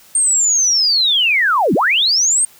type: linear two-way sweep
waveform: sine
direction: down then up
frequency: 8730 to 150.2 to 8730 Hz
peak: -11 dBFS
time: 0.15-2.45 s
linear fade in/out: 2 ms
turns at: 1.74 s
effects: white hiss -46 dBFS RMS until 2.59 s